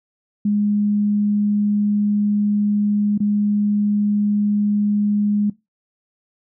sine tone with dropouts, 206.8 Hz, G#3, 7 cents flat, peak -15 dBFS, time 0.45-5.5 s, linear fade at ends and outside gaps 5 ms, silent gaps 3.178-3.202 s, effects noise-tail reverb RT60 0.2 s tail -20 dB re dry

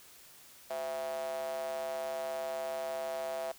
square tone with high-pass filter, 73.6 Hz, D2, 4 cents sharp, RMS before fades -37 dBFS, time 0.7-3.52 s, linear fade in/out 5 ms, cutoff 630 Hz, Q 8.7, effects white hiss -56 dBFS RMS until 3.58 s

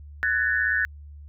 sine tone cluster, 1492 / 1691 / 1807 Hz, F#6 / G#6 / A6, +14 / +31 / +46 cents, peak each -25 dBFS, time 0.23-0.85 s, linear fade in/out 0 ms, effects added 73 Hz sine -40 dBFS peak until 1.28 s

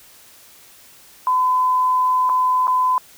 sine tone with dropouts, 1013 Hz, B5, 44 cents sharp, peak -14 dBFS, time 1.27-2.98 s, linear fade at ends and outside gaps 1 ms, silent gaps 2.293-2.297 / 2.671-2.679 s, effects white hiss -47 dBFS RMS until 3.17 s

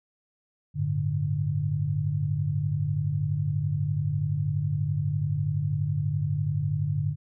sine chord, G suspended second, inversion none, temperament equal, 98 / 110 / 146.83 Hz, G2 / A2 / D3, 0 / 0 / 0 cents, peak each -30 / -31 / -26 dBFS, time 0.74-7.16 s, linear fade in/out 50 ms, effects none

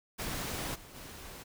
pink noise with level steps, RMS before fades -37 / -52 / -47 dBFS, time 0.18-1.44 s, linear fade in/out 20 ms, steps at 0.74 / 0.94 s, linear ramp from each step 20 ms, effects none

